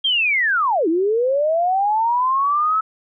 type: linear two-way sweep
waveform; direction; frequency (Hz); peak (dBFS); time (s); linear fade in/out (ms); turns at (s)
sine; down then up; 3255 to 311.1 to 1311; -15; 0.04-2.81; 10; 0.88
effects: none